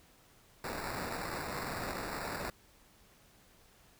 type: noise with sample-and-hold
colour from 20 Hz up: blue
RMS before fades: -39 dBFS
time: 0.64-2.5 s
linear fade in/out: 2 ms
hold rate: 3150 Hz
effects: pink hiss -63 dBFS RMS until 3.99 s